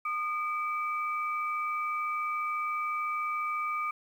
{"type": "tone pair together", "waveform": "sine", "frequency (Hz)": [1222, 2307], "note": ["D#6", "D7"], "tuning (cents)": [-32, -31], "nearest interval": "major seventh", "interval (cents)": 1101, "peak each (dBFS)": [-30, -36], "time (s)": [0.05, 3.91], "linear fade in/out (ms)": 5, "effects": ["10-bit"]}